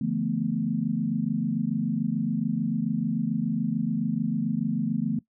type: chord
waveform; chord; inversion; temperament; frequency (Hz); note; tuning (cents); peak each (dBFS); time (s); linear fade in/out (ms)
sine; B half-diminished seventh; first; equal with one note detuned; 146.83 / 171.32 / 220 / 246.9; D3 / F3 / A3 / B3; 0 / -33 / 0 / 0; -32 / -30 / -27 / -30; 0.01-5.19; 5
effects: noise-tail reverb RT60 0.1 s tail -18 dB re dry